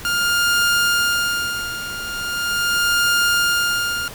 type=tone with tremolo; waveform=sawtooth; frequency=1408 Hz; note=F6; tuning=14 cents sharp; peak=-11 dBFS; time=0.05-4.08 s; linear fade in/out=0 ms; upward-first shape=sine; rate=0.4 Hz; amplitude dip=75%; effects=pink hiss -36 dBFS RMS until 4.14 s